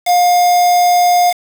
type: tone with quantisation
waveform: triangle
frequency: 710 Hz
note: F5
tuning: 28 cents sharp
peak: -6 dBFS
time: 0.05-1.34 s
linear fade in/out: 50 ms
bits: 3
effects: none

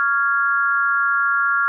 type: tone with amplitude modulation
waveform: sine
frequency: 1392 Hz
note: F6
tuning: 6 cents flat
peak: -11 dBFS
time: 0-1.68 s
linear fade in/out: 0 ms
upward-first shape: sine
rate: 265 Hz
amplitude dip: 100%
effects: none

